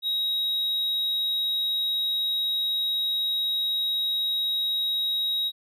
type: tone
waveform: triangle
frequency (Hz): 3806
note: A#7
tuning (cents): +35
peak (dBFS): -22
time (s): 0.02-5.52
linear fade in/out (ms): 50
effects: none